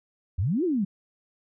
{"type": "exponential two-way sweep", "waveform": "sine", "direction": "up then down", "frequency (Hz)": [77.5, 383.9, 182.4], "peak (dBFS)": -22, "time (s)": [0.38, 0.85], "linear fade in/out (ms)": 10, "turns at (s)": 0.64, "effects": []}